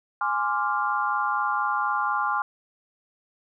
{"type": "chord", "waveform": "sine", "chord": "D half-diminished seventh", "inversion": "second", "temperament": "equal with one note detuned", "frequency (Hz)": [830.6, 1046.5, 1170.6, 1396.9], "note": ["Ab5", "C6", "D6", "F6"], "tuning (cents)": [0, 0, -6, 0], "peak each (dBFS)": -28, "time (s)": [0.21, 2.42], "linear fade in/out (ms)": 2, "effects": []}